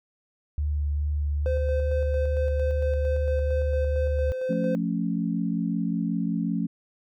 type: tone with vibrato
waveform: sine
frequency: 73.42 Hz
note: D2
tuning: in tune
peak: -23 dBFS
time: 0.58-4.32 s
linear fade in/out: 0 ms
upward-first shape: sine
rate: 2.4 Hz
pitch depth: 16 cents each way
type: tone with tremolo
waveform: triangle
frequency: 515 Hz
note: C5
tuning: 28 cents flat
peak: -23 dBFS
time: 1.46-4.75 s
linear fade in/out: 0 ms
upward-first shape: square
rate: 4.4 Hz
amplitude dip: 30%
type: chord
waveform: sine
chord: F augmented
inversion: none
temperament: equal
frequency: 174.61 / 220 / 277.2 Hz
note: F3 / A3 / C#4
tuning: 0 / 0 / 0 cents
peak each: -27 / -28 / -30 dBFS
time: 4.49-6.67 s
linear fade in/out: 10 ms
effects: none